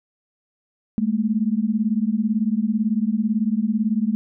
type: beating tone pair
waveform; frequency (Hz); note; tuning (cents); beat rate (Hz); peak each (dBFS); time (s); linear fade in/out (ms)
sine; 207.7 / 225.7; G#3 / A3; 0 / +44; 18; -21; 0.98-4.15; 0
effects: none